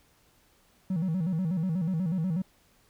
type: tone with vibrato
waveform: triangle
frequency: 173.5 Hz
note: F3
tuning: 11 cents flat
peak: -23 dBFS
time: 0.9-2.42 s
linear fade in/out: 5 ms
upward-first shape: square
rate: 8.2 Hz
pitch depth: 140 cents each way
effects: tanh soft clip ceiling -20 dBFS + pink hiss -64 dBFS RMS until 2.89 s